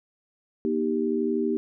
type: chord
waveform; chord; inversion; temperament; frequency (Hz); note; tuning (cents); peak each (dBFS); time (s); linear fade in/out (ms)
sine; Eb major; second; equal with one note detuned; 238.8 / 311.1 / 392; Bb3 / Eb4 / G4; +42 / 0 / 0; -27 / -28 / -26; 0.65-1.57; 0
effects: none